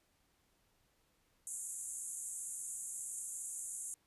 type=band-pass noise; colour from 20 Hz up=pink; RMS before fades=-44 dBFS; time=1.47-3.94 s; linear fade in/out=0 ms; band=6800 to 11000 Hz; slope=96 dB/octave; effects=pink hiss -75 dBFS RMS until 4.06 s + resampled to 32000 Hz